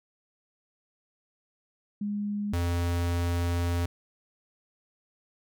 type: tone pair in turn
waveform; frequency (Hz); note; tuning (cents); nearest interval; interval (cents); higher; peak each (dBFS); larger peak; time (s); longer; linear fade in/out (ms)
sine / square; 205.7 / 86.49; G#3 / F2; -16 / -16; octave + minor third; 1500; first; -28 / -26; second; 2.01-2.53 / 2.53-3.86; second; 5
effects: none